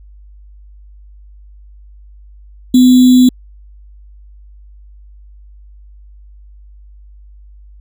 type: tone with sample-and-hold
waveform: sine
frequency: 252.3 Hz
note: B3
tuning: 37 cents sharp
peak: -3 dBFS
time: 2.74-3.29 s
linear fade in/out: 5 ms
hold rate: 3675 Hz
effects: added 50 Hz sine -36 dBFS peak until 7.8 s